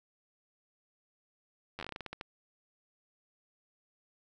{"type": "slowing click train", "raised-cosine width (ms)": 0.3, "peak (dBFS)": -24, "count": 13, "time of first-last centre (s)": [1.79, 2.211], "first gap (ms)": 10, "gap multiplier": 1.21, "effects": []}